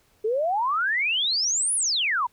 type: exponential two-way sweep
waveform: sine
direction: up then down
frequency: 415.3 to 10548 to 910 Hz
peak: -21 dBFS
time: 0.24-2.27 s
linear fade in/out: 10 ms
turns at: 1.75 s
effects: pink hiss -63 dBFS RMS until 2.32 s